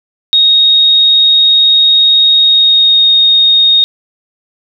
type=tone with pitch glide; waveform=sine; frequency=3742 to 3716 Hz; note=A#7 to A#7; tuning=+6 to -6 cents; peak=-4 dBFS; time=0.33-3.84 s; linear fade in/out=0 ms; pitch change=-12 cents; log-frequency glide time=2.34-3.09 s; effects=none